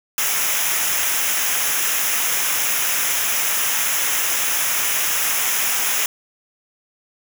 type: noise with comb filter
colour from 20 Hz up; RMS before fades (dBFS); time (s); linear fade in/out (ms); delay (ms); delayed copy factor
white; -20; 0.18-6.06; 2; 0.23; -0.7
effects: none